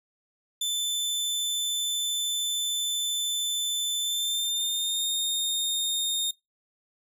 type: tone with pitch glide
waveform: sawtooth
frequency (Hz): 3527 to 3677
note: A7 to A#7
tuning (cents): +3 to -24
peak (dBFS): -23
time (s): 0.61-6.31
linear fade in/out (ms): 5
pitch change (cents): +73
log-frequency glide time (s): 4-5.08
effects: noise-tail reverb RT60 0.2 s tail -22 dB re dry